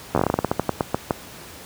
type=slowing click train; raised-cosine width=1 ms; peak=-4 dBFS; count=17; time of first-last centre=0.15-1.108 s; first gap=12 ms; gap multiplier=1.19; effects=pink hiss -40 dBFS RMS until 1.65 s + high-pass 80 Hz 12 dB/octave